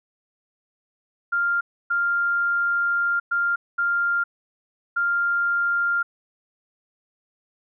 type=tone bursts at uneven times; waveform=sine; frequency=1396.9 Hz; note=F6; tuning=in tune; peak=-19 dBFS; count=5; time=1.32-1.61 / 1.9-3.2 / 3.31-3.56 / 3.78-4.24 / 4.96-6.03 s; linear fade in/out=10 ms; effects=none